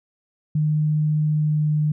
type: tone with pitch glide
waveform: sine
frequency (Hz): 152.5 to 151.45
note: D#3 to D#3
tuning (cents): -34 to -46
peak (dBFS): -17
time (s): 0.55-1.92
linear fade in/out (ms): 5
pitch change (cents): -12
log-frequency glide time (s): 1.28-1.73
effects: none